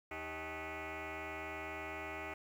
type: tone with frequency modulation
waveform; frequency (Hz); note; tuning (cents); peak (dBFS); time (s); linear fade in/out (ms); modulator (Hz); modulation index
sine; 784; G5; 0; -39; 0.11-2.34; 5; 236; 7.3
effects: tanh soft clip ceiling -39 dBFS + 11-bit

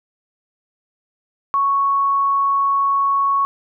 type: tone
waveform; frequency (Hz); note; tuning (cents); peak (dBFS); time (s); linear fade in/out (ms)
sine; 1108.7; C#6; 0; -14; 1.54-3.45; 0
effects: none

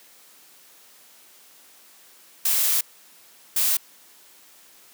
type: noise bursts at uneven times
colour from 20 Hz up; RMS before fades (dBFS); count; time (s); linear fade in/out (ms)
blue; -21; 2; 2.45-2.81 / 3.56-3.77; 5
effects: white hiss -52 dBFS RMS until 4.93 s + high-pass 200 Hz 12 dB/octave

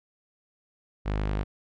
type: tone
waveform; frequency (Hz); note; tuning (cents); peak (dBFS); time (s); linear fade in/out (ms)
sawtooth; 51.2; G#1; -24; -22; 1.05-1.44; 20
effects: low-pass 3000 Hz 12 dB/octave

